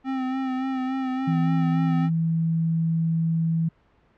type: tone with vibrato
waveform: square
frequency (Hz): 261.6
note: C4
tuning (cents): 0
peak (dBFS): -25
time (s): 0.04-2.1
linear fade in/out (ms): 50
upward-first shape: sine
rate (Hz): 3.5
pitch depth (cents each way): 31
type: tone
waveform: sine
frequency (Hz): 163.8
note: E3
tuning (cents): -11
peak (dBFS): -20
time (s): 1.27-3.69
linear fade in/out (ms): 10
effects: pink hiss -61 dBFS RMS until 4.17 s + low-pass 2000 Hz 12 dB/octave